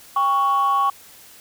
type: tone pair together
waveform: sine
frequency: 799 / 1113.1 Hz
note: G5 / C#6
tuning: +33 / +7 cents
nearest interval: tritone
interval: 574 cents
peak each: -21 / -15 dBFS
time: 0.16-0.9 s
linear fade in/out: 5 ms
effects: tanh soft clip ceiling -12 dBFS + white hiss -46 dBFS RMS until 1.4 s